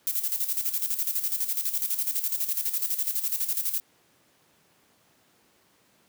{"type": "noise with tremolo", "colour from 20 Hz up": "violet", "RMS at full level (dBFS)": -26, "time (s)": [0.07, 3.8], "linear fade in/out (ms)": 0, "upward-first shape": "square", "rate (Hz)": 12, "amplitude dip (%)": 65, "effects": ["pink hiss -63 dBFS RMS until 6.08 s", "high-pass 150 Hz 12 dB/octave"]}